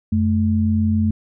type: tone pair together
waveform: sine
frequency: 90.18 / 217.3 Hz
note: F#2 / A3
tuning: -44 / -21 cents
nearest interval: octave + minor third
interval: 1523 cents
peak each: -18 / -17 dBFS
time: 0.12-1.11 s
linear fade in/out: 5 ms
effects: none